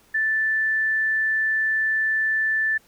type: tone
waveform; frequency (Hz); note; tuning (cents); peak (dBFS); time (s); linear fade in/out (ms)
sine; 1760; A6; 0; -19; 0.14-2.78; 10
effects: pink hiss -57 dBFS RMS until 2.87 s